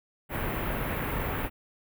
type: band-stop noise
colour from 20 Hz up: pink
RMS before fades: -31 dBFS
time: 0.29-1.5 s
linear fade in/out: 50 ms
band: 2500 to 14000 Hz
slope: 24 dB/octave
effects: none